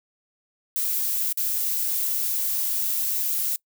violet noise with dropouts, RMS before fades -25 dBFS, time 0.76-3.56 s, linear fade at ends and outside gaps 0 ms, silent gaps 1.326-1.373 s, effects noise-tail reverb RT60 0.1 s tail -25 dB re dry

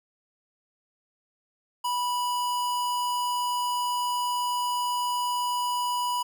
square tone, 981 Hz, B5, 12 cents flat, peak -26 dBFS, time 1.84-6.23 s, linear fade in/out 10 ms, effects none

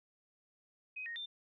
sine tone with pitch steps, 2518 / 1862 / 3581 Hz, D#7 / A#6 / A7, +20 / -2 / +30 cents, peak -40 dBFS, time 0.96-1.26 s, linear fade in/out 10 ms, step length 100 ms, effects none

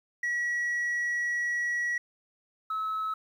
sine tone pair in turn, 1925 / 1293.7 Hz, B6 / E6, -45 / -33 cents, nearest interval perfect fifth, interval 688 cents, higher first, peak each -24 / -27 dBFS, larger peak first, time 0.23-1.98 / 2.7-3.14 s, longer first, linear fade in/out 5 ms, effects tanh soft clip ceiling -26 dBFS + 10-bit

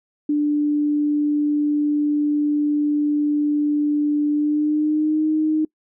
sine tone with pitch glide, 295.3 to 310.3 Hz, D4 to D#4, +10 to -5 cents, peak -16 dBFS, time 0.29-5.65 s, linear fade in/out 5 ms, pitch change +85 cents, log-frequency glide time 4.3-5.26 s, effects noise-tail reverb RT60 0.1 s tail -25 dB re dry

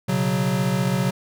square chord, B suspended second, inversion none, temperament equal, 123.47 / 138.59 / 185 Hz, B2 / C#3 / F#3, 0 / 0 / 0 cents, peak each -27 / -25 / -23 dBFS, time 0.08-1.11 s, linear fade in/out 10 ms, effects none

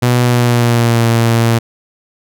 sawtooth tone with pitch glide, 122.7 to 115.81 Hz, B2 to A#2, -11 to -11 cents, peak -5 dBFS, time 0.02-1.59 s, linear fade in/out 10 ms, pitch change -100 cents, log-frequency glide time 0.2-1.07 s, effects none

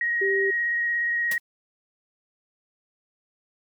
sine tone with vibrato, 1887 Hz, A#6, 21 cents sharp, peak -22 dBFS, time 0.01-1.38 s, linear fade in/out 2 ms, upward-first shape square, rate 17 Hz, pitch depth 9 cents each way
sine tone, 392 Hz, G4, in tune, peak -23 dBFS, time 0.21-0.51 s, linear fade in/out 10 ms
white noise with exponential decay, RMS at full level -27 dBFS, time 1.31-1.4 s, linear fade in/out 5 ms, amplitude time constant 19 ms
effects none

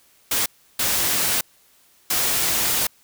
white noise bursts at uneven times, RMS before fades -21 dBFS, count 3, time 0.31-0.46 / 0.79-1.41 / 2.1-2.87 s, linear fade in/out 5 ms, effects white hiss -57 dBFS RMS until 3.03 s

